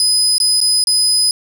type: tone with dropouts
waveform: 30% pulse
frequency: 5010 Hz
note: D#8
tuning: 11 cents sharp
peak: -7 dBFS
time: 0-1.31 s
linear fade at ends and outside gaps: 1 ms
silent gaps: 0.382-0.401 / 0.604-0.613 / 0.84-0.871 s
effects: none